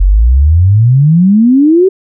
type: exponential sweep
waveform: sine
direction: up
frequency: 43.65 to 392 Hz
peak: -3 dBFS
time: 0-1.89 s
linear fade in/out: 10 ms
effects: none